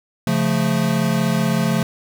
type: chord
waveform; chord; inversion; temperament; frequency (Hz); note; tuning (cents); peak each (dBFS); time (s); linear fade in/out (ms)
square; Db augmented; none; equal; 138.59 / 174.61 / 220; Db3 / F3 / A3; 0 / 0 / 0; -23 / -21 / -21; 0.27-1.83; 2
effects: none